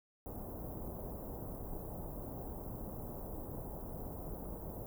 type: band-stop noise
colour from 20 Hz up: pink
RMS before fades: -44 dBFS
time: 0.26-4.86 s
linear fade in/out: 0 ms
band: 820 to 15000 Hz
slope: 24 dB/octave
effects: none